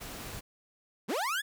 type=noise; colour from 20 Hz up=pink; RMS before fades=-42 dBFS; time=0-0.41 s; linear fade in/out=20 ms
type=linear sweep; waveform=30% pulse; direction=up; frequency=149.5 to 1760 Hz; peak=-27 dBFS; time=1.08-1.42 s; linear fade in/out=20 ms
effects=none